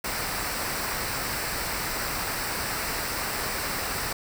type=noise with comb filter; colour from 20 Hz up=pink; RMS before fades=-30 dBFS; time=0.04-4.13 s; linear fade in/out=5 ms; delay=0.3 ms; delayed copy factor=-0.55; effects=none